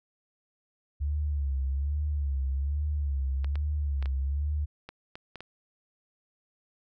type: tone with vibrato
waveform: sine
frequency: 70.6 Hz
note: C#2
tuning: 32 cents sharp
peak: -26 dBFS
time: 1-4.66 s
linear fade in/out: 20 ms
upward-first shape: sine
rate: 1.2 Hz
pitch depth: 96 cents each way
type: clicks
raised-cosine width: 0.3 ms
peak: -25 dBFS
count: 8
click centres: 3.445 / 3.556 / 4.026 / 4.058 / 4.89 / 5.155 / 5.357 / 5.406 s
effects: none